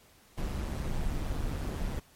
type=noise with amplitude modulation; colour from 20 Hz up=brown; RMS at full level=-30 dBFS; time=0.37-2 s; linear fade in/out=10 ms; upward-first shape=sine; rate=146 Hz; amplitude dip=50%; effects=pink hiss -60 dBFS RMS until 2.15 s + MP3 64 kbps